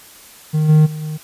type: tone with level steps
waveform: triangle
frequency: 154.2 Hz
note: D#3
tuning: 15 cents flat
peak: -11 / -5 / -22 / -20 dBFS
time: 0.53-1.18 s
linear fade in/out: 20 ms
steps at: 0.68 / 0.85 / 1.01 s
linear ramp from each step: 20 ms
effects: white hiss -42 dBFS RMS until 1.23 s + resampled to 32000 Hz